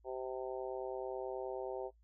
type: harmonic tone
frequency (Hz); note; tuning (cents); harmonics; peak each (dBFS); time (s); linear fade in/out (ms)
129.4; C3; -19; 3 / 4 / 5 / 6 / 7; -42 / -44 / -46 / -48 / -49; 0.04-1.91; 50
effects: noise-tail reverb RT60 0.1 s tail -17 dB re dry + added 56 Hz sine -64 dBFS peak until 2.03 s